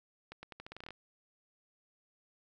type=accelerating click train; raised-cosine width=0.3 ms; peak=-30 dBFS; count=12; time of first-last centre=0.32-0.906 s; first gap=110 ms; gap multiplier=0.84; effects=none